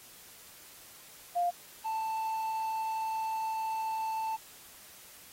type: tone pair in turn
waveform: sine / triangle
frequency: 702 / 884.5 Hz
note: F5 / A5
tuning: +9 / +9 cents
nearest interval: major third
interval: 400 cents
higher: second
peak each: -26 / -29 dBFS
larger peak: first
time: 1.35-1.51 / 1.84-4.37 s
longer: second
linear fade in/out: 20 ms
effects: white hiss -53 dBFS RMS until 5.32 s + AAC 48 kbps